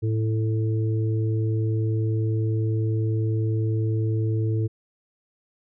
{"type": "harmonic tone", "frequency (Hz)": 110, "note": "A2", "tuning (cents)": 0, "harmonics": [1, 3, 4], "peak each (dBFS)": [-21, -31, -33], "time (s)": [0.02, 4.68], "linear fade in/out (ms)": 20, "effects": []}